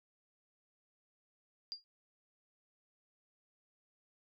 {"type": "tone with exponential decay", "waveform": "sine", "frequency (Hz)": 4797, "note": "D8", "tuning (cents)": 36, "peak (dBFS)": -35, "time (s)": [1.72, 1.84], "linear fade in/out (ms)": 0, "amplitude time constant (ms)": 24, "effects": []}